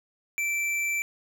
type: tone with hard clipping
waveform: sine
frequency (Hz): 2336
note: D7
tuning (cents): -10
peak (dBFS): -27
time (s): 0.38-1.02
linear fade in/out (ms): 0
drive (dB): 11
effects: none